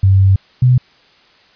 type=tone pair in turn; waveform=sine; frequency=96.4 / 125.91 Hz; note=G2 / B2; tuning=-28 / +34 cents; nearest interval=perfect fourth; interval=462 cents; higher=second; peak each=-6 dBFS; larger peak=neither; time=0.03-0.36 / 0.62-0.78 s; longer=first; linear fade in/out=5 ms; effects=white hiss -49 dBFS RMS until 1.55 s + resampled to 11025 Hz